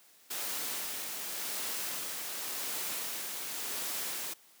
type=noise with tremolo; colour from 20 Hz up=white; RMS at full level=-36 dBFS; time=0.3-4.34 s; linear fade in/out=10 ms; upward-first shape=sine; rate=0.9 Hz; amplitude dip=30%; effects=white hiss -61 dBFS RMS until 4.6 s + high-pass 200 Hz 12 dB/octave